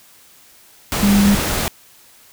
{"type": "tone in noise", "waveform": "sine", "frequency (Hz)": 201.6, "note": "G3", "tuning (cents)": 49, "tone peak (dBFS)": -10, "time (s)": [1.03, 1.35], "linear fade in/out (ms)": 0, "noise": "pink", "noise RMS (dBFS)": -20, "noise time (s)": [0.92, 1.68], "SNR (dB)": 7, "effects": ["white hiss -48 dBFS RMS until 2.32 s"]}